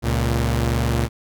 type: tone pair together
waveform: sawtooth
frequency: 69.3 / 116.54 Hz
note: C#2 / A#2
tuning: 0 / 0 cents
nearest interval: major sixth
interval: 900 cents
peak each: -17 dBFS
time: 0.02-1.09 s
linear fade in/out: 50 ms
effects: none